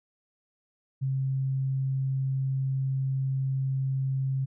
sine tone, 133.8 Hz, C3, 39 cents sharp, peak -25 dBFS, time 1.01-4.46 s, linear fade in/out 20 ms, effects none

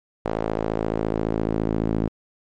sawtooth tone with band-pass filter sweep, 54.5 Hz, A1, 16 cents flat, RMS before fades -24 dBFS, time 0.25-2.08 s, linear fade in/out 5 ms, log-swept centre 580 to 270 Hz, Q 1.2, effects MP3 48 kbps

